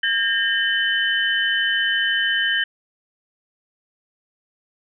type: tone cluster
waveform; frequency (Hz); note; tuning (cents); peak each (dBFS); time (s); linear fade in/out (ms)
sine; 1612 / 1826 / 3034; G6 / A#6 / F#7; +48 / -36 / +43; -22; 0.03-2.64; 5
effects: none